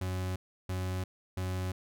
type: tone bursts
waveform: 40% pulse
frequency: 92.5 Hz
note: F#2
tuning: in tune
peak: -31 dBFS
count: 3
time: 0.01-1.72 s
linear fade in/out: 5 ms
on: 350 ms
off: 330 ms
effects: none